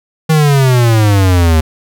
square exponential sweep, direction down, 160.6 to 77.6 Hz, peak -7 dBFS, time 0.29-1.61 s, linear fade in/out 10 ms, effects none

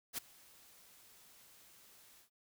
white noise with ADSR envelope, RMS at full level -38 dBFS, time 0.13-2.3 s, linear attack 49 ms, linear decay 10 ms, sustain -24 dB, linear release 110 ms, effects none

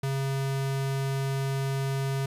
square tone, 136 Hz, C#3, 33 cents flat, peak -27 dBFS, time 0.03-2.26 s, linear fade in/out 5 ms, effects resampled to 32000 Hz + 10-bit

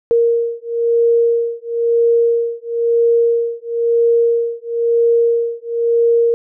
sine beating tone pair, 466.2 / 467.2 Hz, A#4 / A#4, 0 / +4 cents, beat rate 1 Hz, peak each -15 dBFS, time 0.11-6.34 s, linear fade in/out 0 ms, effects none

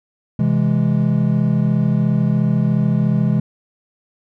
triangle chord, C augmented, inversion none, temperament equal, 130.81 / 164.81 / 207.7 Hz, C3 / E3 / G#3, 0 / 0 / 0 cents, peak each -16 dBFS, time 0.39-3.4 s, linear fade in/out 5 ms, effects none

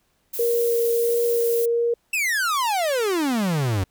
violet noise, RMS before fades -30 dBFS, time 0.33-1.66 s, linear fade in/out 10 ms
sine tone with vibrato, 468.5 Hz, A#4, 9 cents sharp, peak -18 dBFS, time 0.39-1.94 s, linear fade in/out 5 ms, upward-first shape sine, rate 1.5 Hz, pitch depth 9 cents each way
45% pulse exponential sweep, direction down, 2700 to 89.2 Hz, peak -20 dBFS, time 2.13-3.84 s, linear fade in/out 5 ms
effects pink hiss -67 dBFS RMS until 3.9 s

